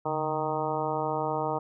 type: harmonic tone with a mistuned harmonic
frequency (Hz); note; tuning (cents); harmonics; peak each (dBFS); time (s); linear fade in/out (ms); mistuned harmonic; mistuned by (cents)
155.3; D#3; -3; 1 / 2 / 3 / 4 / 5 / 6 / 7 / 8; -37 / -37 / -33 / -34 / -33 / -33 / -39 / -38; 0.05-1.59; 10; 1; -130
effects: none